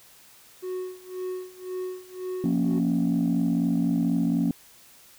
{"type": "tone with tremolo", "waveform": "triangle", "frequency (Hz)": 368.3, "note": "F#4", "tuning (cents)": -8, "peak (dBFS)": -26, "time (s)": [0.62, 2.8], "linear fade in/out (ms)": 20, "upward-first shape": "sine", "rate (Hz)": 1.9, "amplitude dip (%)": 90}
{"type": "chord", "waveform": "sine", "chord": "Bb minor", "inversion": "second", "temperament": "equal", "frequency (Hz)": [174.61, 233.1, 277.2], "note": ["F3", "Bb3", "Db4"], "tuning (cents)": [0, 0, 0], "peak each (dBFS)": -24, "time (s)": [2.44, 4.51], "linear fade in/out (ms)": 2}
{"effects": ["tanh soft clip ceiling -16 dBFS", "white hiss -53 dBFS RMS until 5.18 s"]}